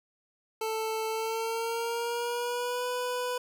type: tone with pitch glide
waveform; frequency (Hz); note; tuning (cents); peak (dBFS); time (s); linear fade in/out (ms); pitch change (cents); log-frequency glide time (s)
25% pulse; 441.6 to 495.7; A4 to B4; +6 to +6; -26; 0.61-3.38; 5; +200; 1.08-2.86
effects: none